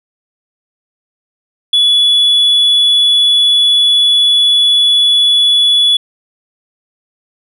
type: tone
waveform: sine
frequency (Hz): 3416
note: G#7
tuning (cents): +48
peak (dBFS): -4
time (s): 1.73-5.97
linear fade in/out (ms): 5
effects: tanh soft clip ceiling -5 dBFS